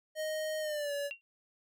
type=tone with pitch glide; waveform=square; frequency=622.3 to 570.7 Hz; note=D#5 to D5; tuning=0 to -50 cents; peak=-34 dBFS; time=0.15-1.11 s; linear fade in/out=50 ms; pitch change=-150 cents; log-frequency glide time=0.6-0.93 s
type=tone with exponential decay; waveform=sine; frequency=2752 Hz; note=F7; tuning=26 cents flat; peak=-33 dBFS; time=1.11-1.21 s; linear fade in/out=0 ms; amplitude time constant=21 ms
effects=none